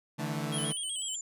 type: chord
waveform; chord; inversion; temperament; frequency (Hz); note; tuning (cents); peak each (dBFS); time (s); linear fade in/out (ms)
sawtooth; D suspended second; none; equal with one note detuned; 146.83 / 162.08 / 220; D3 / E3 / A3; 0 / -29 / 0; -31 / -33 / -33; 0.18-0.73; 20
type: tone with vibrato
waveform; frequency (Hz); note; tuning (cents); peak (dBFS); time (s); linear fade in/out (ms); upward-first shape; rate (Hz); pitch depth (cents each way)
square; 3136; G7; 0; -37; 0.52-1.16; 5; square; 8; 66
type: exponential sweep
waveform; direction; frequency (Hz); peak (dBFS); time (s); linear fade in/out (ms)
sine; down; 10548 to 7040; -35; 0.54-1.21; 2
effects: resampled to 32000 Hz